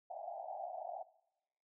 pink band-pass noise, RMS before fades -45 dBFS, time 0.1-1.03 s, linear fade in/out 5 ms, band 630 to 810 Hz, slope 96 dB/octave, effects noise-tail reverb RT60 0.9 s tail -20 dB re dry

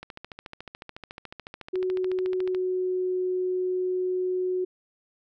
click train, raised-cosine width 0.3 ms, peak -23 dBFS, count 36, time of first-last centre 0.03-2.548 s, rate 13.9 Hz
sine tone with pitch glide, 370 to 367.2 Hz, F#4 to F#4, 0 to -13 cents, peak -24 dBFS, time 1.73-4.65 s, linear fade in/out 10 ms, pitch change -13 cents, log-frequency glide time 2.23-3.21 s
effects none

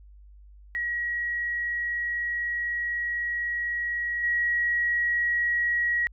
sine tone with level steps, 1908 Hz, A#6, 40 cents sharp, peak -26 / -22 dBFS, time 0.75-6.07 s, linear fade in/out 0 ms, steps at 4.23 s, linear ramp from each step 10 ms, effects added 50 Hz sine -47 dBFS peak until 6.12 s

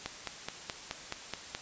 click train, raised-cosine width 0.2 ms, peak -17 dBFS, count 8, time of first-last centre 0.06-1.549 s, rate 4.7 Hz, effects white hiss -46 dBFS RMS until 1.61 s + resampled to 16000 Hz

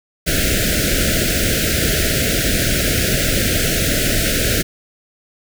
pink band-stop noise, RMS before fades -17 dBFS, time 0.26-4.63 s, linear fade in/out 20 ms, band 680 to 1400 Hz, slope 96 dB/octave, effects none

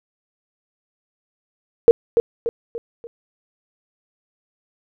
sine tone with echo, 466.2 Hz, A#4, in tune, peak -4 dBFS, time 1.88-1.91 s, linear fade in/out 0 ms, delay 290 ms, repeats 4, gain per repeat -7 dB, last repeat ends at 3.07 s, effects none

